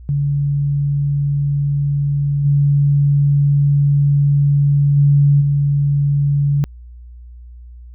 sine tone with level steps, 142.7 Hz, D3, 49 cents flat, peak -14 / -10 / -8 / -12 dBFS, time 0.09-6.64 s, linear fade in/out 0 ms, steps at 2.44 / 4.96 / 5.4 s, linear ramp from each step 20 ms, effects added 60 Hz sine -34 dBFS peak until 7.94 s

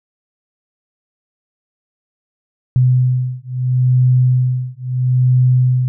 sine beating tone pair, 126.3 / 127.05 Hz, B2 / B2, +39 / +49 cents, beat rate 0.75 Hz, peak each -14 dBFS, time 2.76-5.88 s, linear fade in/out 0 ms, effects none

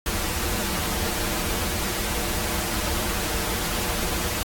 pink noise with comb filter, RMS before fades -26 dBFS, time 0.06-4.43 s, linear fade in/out 2 ms, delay 7.4 ms, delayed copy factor -0.75, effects AAC 64 kbps

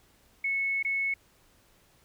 sine tone with dropouts, 2200 Hz, C#7, 14 cents flat, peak -26 dBFS, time 0.44-1.14 s, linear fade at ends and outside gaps 5 ms, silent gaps 0.828-0.848 s, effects pink hiss -63 dBFS RMS until 2.04 s

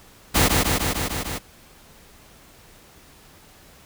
pink noise with echo, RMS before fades -17 dBFS, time 0.34-0.49 s, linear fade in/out 20 ms, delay 150 ms, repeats 6, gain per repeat -2 dB, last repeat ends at 1.39 s, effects pink hiss -50 dBFS RMS until 3.85 s

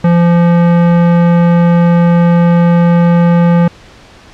sine tone with tanh clipping, 171.8 Hz, F3, 28 cents flat, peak -7 dBFS, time 0.04-3.68 s, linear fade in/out 5 ms, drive 18 dB, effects pink hiss -38 dBFS RMS until 4.33 s + low-pass 5000 Hz 12 dB/octave

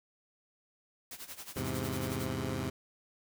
white noise with tremolo, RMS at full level -43 dBFS, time 1.11-2.27 s, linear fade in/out 2 ms, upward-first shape sine, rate 11 Hz, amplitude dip 80%
15% pulse chord, E augmented, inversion none, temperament equal, 82.41 / 103.83 / 130.81 Hz, E2 / G#2 / B#2, 0 / 0 / 0 cents, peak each -33 / -32 / -30 dBFS, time 1.56-2.7 s, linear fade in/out 5 ms
effects none

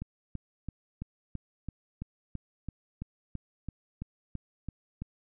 click train, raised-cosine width 5 ms, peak -24 dBFS, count 16, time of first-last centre 0.02-5.02 s, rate 3 Hz, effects none

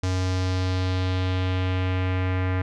square tone with low-pass filter sweep, 92.5 Hz, F#2, in tune, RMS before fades -24 dBFS, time 0.03-2.62 s, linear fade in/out 5 ms, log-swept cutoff 6200 to 2000 Hz, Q 1.9, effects none

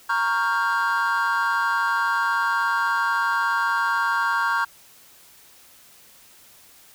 triangle chord, G half-diminished seventh, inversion first, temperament equal with one note detuned, 932.3 / 1108.7 / 1396.9 / 1584.4 Hz, Bb5 / Db6 / F6 / G6, 0 / 0 / 0 / +18 cents, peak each -23 dBFS, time 0.09-4.65 s, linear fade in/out 10 ms, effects tanh soft clip ceiling -11 dBFS + white hiss -51 dBFS RMS until 6.94 s

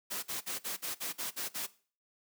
white noise bursts, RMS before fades -37 dBFS, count 9, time 0.1-1.67 s, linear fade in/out 20 ms, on 130 ms, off 50 ms, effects noise-tail reverb RT60 0.4 s tail -18 dB re dry + high-pass 150 Hz 12 dB/octave

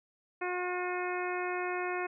harmonic tone, 360 Hz, F#4, 47 cents flat, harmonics 1 / 2 / 3 / 4 / 5 / 6 / 7, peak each -35 / -38 / -40 / -41 / -42 / -43 / -43 dBFS, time 0.41-2.07 s, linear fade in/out 10 ms, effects none

